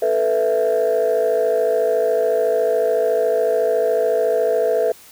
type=chord; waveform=sine; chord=A suspended second; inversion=none; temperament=equal; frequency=440 / 493.9 / 659.3 Hz; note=A4 / B4 / E5; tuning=0 / 0 / 0 cents; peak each=-18 dBFS; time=0.02-4.92 s; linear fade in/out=5 ms; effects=tanh soft clip ceiling -10 dBFS + white hiss -45 dBFS RMS until 5.11 s